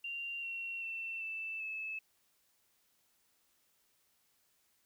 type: tone with pitch steps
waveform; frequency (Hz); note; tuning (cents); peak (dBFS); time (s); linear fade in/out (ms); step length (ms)
sine; 2774 / 2731 / 2689 / 2647 / 2606; F7 / F7 / E7 / E7 / E7; -12 / -39 / +34 / +7 / -20; -38; 0.04-1.99; 5; 390
effects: white hiss -74 dBFS RMS until 4.85 s